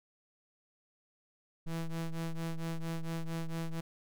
square ring-modulated tone, 82.6 Hz, E2, 4 cents sharp, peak -32 dBFS, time 1.66-3.81 s, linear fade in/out 10 ms, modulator 80.4 Hz, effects none

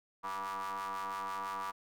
40% pulse ring-modulated tone, 97 Hz, G2, 18 cents flat, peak -33 dBFS, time 0.23-1.72 s, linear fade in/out 20 ms, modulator 1070 Hz, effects none

